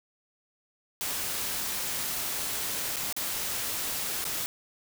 white noise with dropouts, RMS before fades -32 dBFS, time 1.01-4.46 s, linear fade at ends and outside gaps 0 ms, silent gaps 2.96-2.967 / 3.126-3.165 / 4.242-4.252 s, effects none

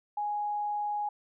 sine tone, 830.6 Hz, G#5, in tune, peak -29 dBFS, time 0.17-1.09 s, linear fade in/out 5 ms, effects none

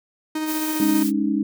45% pulse tone with tremolo, 311.1 Hz, D#4, in tune, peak -22 dBFS, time 0.35-1.03 s, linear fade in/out 5 ms, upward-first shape sine, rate 15 Hz, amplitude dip 30%
blue noise, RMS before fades -30 dBFS, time 0.45-1.12 s, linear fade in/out 50 ms
sine chord, Ab suspended fourth, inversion none, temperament equal with one note detuned, 207.7 / 279.9 / 311.1 Hz, Ab3 / Db4 / Eb4, 0 / +17 / 0 cents, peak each -23 dBFS, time 0.8-1.43 s, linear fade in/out 2 ms
effects none

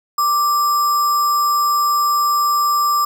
sine tone with sample-and-hold, 1174.7 Hz, D6, in tune, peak -13 dBFS, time 0.18-3.05 s, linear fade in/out 5 ms, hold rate 6300 Hz, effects none

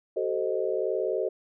sine chord, F# diminished seventh, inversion none, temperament equal with one note detuned, 379.5 / 440 / 523.3 / 622.3 Hz, F#4 / A4 / C5 / Eb5, +44 / 0 / 0 / 0 cents, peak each -30 / -30 / -31 / -32 dBFS, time 0.16-1.29 s, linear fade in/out 10 ms, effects none

